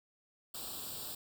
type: noise with comb filter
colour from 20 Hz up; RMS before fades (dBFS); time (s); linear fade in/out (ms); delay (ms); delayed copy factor
white; -43; 0.54-1.15; 5; 0.24; +0.85
effects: none